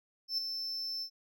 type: tone with ADSR envelope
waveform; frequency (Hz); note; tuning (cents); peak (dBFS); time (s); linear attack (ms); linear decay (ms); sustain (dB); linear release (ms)
triangle; 5310; E8; +12; -27; 0.28-1.1; 100; 6; -7; 79
effects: none